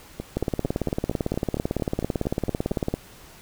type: two click trains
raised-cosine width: 2 ms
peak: -16 / -10 dBFS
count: 12 / 47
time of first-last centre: 0.2-2.711 / 0.37-2.94 s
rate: 4.38 / 17.9 Hz
effects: pink hiss -48 dBFS RMS until 3.41 s